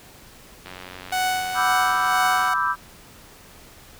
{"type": "click train", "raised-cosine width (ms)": 0.3, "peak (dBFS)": -21, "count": 168, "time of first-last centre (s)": [0.66, 2.483], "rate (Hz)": 91.6}
{"type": "tone with tremolo", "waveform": "sawtooth", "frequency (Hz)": 742, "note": "F#5", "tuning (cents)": 5, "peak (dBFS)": -16, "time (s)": [1.12, 2.54], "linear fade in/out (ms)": 5, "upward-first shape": "sine", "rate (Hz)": 2, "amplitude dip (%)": 50}
{"type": "chord", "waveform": "sine", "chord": "E minor seventh", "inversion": "second", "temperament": "equal", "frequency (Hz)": [987.8, 1174.7, 1318.5, 1568], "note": ["B5", "D6", "E6", "G6"], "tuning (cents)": [0, 0, 0, 0], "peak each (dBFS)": -25, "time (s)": [1.54, 2.76], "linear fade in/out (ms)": 50}
{"effects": ["pink hiss -47 dBFS RMS until 3.99 s"]}